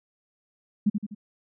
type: tone with echo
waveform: sine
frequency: 207.7 Hz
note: G#3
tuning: in tune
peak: -17 dBFS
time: 0.86-0.9 s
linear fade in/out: 10 ms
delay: 83 ms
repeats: 3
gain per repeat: -6 dB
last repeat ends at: 1.149 s
effects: none